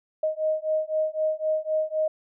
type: beating tone pair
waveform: sine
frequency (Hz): 622.3 / 626.2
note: D#5 / D#5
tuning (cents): 0 / +11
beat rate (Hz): 3.9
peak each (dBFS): -26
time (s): 0.23-2.08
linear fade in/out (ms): 5
effects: none